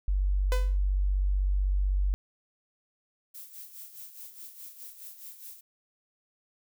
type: tone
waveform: sine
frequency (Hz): 47.94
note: G1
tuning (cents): -38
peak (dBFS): -23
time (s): 0.08-2.14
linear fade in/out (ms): 0
type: tone with exponential decay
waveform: sawtooth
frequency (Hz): 504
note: B4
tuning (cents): +35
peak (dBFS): -23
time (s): 0.52-0.77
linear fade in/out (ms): 1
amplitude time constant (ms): 53
type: noise with tremolo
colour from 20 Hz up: violet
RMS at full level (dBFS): -43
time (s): 3.34-5.61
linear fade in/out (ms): 10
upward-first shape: sine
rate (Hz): 4.8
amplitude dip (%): 65
effects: none